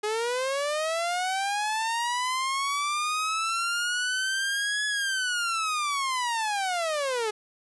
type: linear two-way sweep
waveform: sawtooth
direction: up then down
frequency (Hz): 415.3 to 1700 to 415.3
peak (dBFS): -22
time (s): 0.03-7.31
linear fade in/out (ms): 10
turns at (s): 4.86
effects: resampled to 24000 Hz